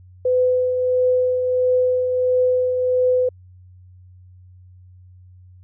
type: tone with tremolo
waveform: sine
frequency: 504 Hz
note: B4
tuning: 35 cents sharp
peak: -13 dBFS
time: 0.25-3.29 s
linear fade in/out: 5 ms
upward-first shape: triangle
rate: 1.5 Hz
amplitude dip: 45%
effects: added 91 Hz sine -43 dBFS peak until 5.63 s